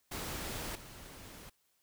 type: noise with level steps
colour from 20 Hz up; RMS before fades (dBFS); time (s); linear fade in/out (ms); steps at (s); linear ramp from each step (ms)
pink; -40 / -51; 0.11-1.5; 10; 0.75; 5
effects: white hiss -75 dBFS RMS until 1.82 s